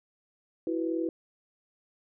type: chord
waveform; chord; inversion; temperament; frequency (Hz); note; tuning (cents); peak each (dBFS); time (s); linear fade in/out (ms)
sine; E suspended second; none; equal; 329.6 / 370 / 493.9; E4 / F#4 / B4; 0 / 0 / 0; -29 / -34 / -35; 0.67-1.09; 2
effects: none